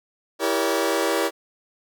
sawtooth chord, E diminished seventh, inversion none, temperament just, 329.6 / 395.6 / 474.7 / 569.6 Hz, E4 / G4 / Bb4 / Db5, 0 / +16 / +31 / +47 cents, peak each -22 dBFS, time 0.39-1.31 s, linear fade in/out 50 ms, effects none

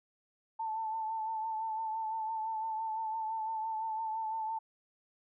sine tone with vibrato, 884 Hz, A5, 8 cents sharp, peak -33 dBFS, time 0.59-4.59 s, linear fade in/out 10 ms, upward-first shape triangle, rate 5.9 Hz, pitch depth 40 cents each way, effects none

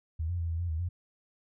sine tone with pitch steps, 80 / 87.9 / 83.8 / 82.4 / 87 / 79.2 / 88.1 Hz, D#2 / F2 / E2 / E2 / F2 / D#2 / F2, +49 / +12 / +29 / 0 / -6 / +31 / +16 cents, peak -29 dBFS, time 0.19-0.89 s, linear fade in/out 10 ms, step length 100 ms, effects none

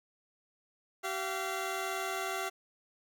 15% pulse tone pair together, 383.7 / 686 Hz, G4 / F5, -37 / -31 cents, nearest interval minor seventh, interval 1006 cents, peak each -30 / -30 dBFS, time 1.03-2.5 s, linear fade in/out 20 ms, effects none

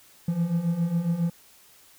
triangle beating tone pair, 164.81 / 172.11 Hz, E3 / F3, 0 / -25 cents, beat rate 7.3 Hz, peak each -27 / -22 dBFS, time 0.28-1.3 s, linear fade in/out 5 ms, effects white hiss -55 dBFS RMS until 1.98 s

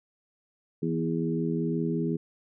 harmonic tone with a mistuned harmonic, 82.41 Hz, E2, in tune, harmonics 2 / 3 / 4 / 5, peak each -29 / -31 / -32 / -33 dBFS, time 0.82-2.17 s, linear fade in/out 10 ms, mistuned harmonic 3, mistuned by -21 cents, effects none

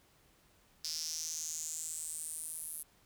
square tone with high-pass filter sweep, 79.2 Hz, D#2, 31 cents sharp, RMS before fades -41 dBFS, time 0.84-2.83 s, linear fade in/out 5 ms, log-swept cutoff 5100 to 11000 Hz, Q 6.2, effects pink hiss -67 dBFS RMS until 3.05 s

